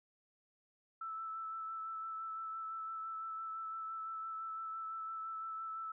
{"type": "tone with vibrato", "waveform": "sine", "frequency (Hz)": 1318.5, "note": "E6", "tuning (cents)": 0, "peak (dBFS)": -40, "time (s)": [1.01, 5.92], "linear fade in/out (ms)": 5, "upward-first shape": "sine", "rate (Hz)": 5.9, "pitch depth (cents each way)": 15, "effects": []}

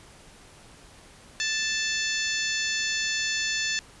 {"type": "harmonic tone", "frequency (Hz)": 880, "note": "A5", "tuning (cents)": 0, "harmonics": [2, 3, 4, 5, 6, 7, 8], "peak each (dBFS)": [-30, -32, -33, -34, -35, -35, -36], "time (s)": [1.4, 3.79], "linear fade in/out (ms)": 0, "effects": ["pink hiss -51 dBFS RMS until 4 s", "resampled to 24000 Hz"]}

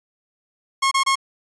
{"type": "tone bursts", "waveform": "sawtooth", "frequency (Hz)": 1084, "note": "C#6", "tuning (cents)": -39, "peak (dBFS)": -12, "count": 3, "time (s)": [0.82, 1.156], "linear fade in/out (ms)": 10, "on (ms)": 94, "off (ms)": 27, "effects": ["resampled to 22050 Hz"]}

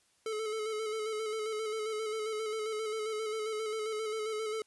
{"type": "tone with vibrato", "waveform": "square", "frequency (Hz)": 434.5, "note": "A4", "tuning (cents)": -22, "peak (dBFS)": -34, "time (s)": [0.26, 4.62], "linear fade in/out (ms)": 2, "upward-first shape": "square", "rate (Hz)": 7.5, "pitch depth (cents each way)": 32, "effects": ["white hiss -70 dBFS RMS until 4.66 s", "resampled to 24000 Hz"]}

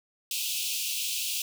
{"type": "high-pass noise", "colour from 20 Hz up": "pink", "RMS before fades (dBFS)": -31, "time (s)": [0.31, 1.42], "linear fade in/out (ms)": 2, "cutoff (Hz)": 2500, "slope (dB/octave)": 96, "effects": []}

